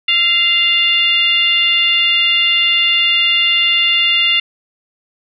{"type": "tone with frequency modulation", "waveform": "sine", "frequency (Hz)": 2800, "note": "F7", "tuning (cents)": 4, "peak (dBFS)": -10, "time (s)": [0.08, 4.4], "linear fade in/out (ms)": 5, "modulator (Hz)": 719, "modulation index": 0.95, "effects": []}